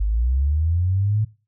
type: linear sweep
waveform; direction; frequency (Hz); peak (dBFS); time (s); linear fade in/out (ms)
sine; up; 48.34 to 110; -17; 0-1.25; 10
effects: noise-tail reverb RT60 0.3 s tail -19 dB re dry